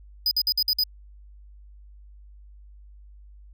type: tone bursts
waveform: square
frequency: 4978 Hz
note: D#8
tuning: in tune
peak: -20 dBFS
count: 6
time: 0.26-0.837 s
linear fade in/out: 2 ms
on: 52 ms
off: 53 ms
effects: added 50 Hz sine -45 dBFS peak until 3.53 s